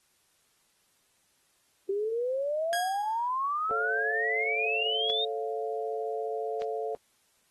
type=exponential sweep; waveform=sine; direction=up; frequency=388.2 to 3729 Hz; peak=-27 dBFS; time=1.89-5.25 s; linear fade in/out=5 ms
type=tone with exponential decay; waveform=sawtooth; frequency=1643 Hz; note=G#6; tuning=19 cents flat; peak=-24 dBFS; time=2.73-3.29 s; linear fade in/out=0 ms; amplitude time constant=120 ms
type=chord; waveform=sine; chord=A augmented; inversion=none; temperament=equal; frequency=440 / 554.4 / 698.5 Hz; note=A4 / C#5 / E#5; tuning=0 / 0 / 0 cents; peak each=-32 / -38 / -35 dBFS; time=3.71-6.95 s; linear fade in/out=0 ms
type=clicks; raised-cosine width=0.2 ms; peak=-25 dBFS; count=2; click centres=5.099 / 6.62 s
effects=white hiss -69 dBFS RMS until 7.5 s + AAC 32 kbps